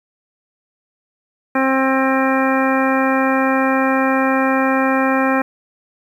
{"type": "harmonic tone", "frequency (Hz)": 265.4, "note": "C4", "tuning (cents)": 25, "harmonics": [1, 2, 3, 4, 5, 6, 7, 9], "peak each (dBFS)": [-17, -20, -22, -23, -24, -25, -25, -27], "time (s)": [1.55, 5.42], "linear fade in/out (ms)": 5, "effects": ["8-bit"]}